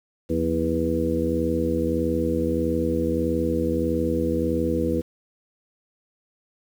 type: harmonic tone with a mistuned harmonic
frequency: 81.6 Hz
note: E2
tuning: 17 cents flat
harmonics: 1 / 2 / 3 / 4 / 5 / 6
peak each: -29 / -30 / -27 / -26 / -32 / -26 dBFS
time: 0.29-5.02 s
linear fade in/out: 20 ms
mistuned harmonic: 2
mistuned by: +100 cents
effects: 8-bit